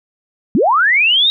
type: linear sweep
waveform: sine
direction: up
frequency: 172.3 to 3816 Hz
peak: -9 dBFS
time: 0.55-1.3 s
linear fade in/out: 0 ms
effects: none